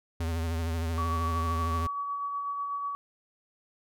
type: tone with vibrato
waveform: square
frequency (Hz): 82.41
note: E2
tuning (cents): 0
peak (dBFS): -29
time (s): 0.2-1.87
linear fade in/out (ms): 5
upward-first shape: triangle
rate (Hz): 13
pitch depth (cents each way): 59
type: tone with tremolo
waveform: sine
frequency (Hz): 1135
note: C#6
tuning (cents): +41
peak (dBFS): -29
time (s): 0.98-2.95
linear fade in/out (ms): 0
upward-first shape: sine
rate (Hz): 8.1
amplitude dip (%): 30
effects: none